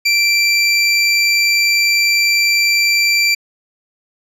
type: tone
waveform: 25% pulse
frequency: 2350 Hz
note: D7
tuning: 1 cent sharp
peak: -7 dBFS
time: 0.05-3.35 s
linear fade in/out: 10 ms
effects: low-pass 11000 Hz 12 dB/octave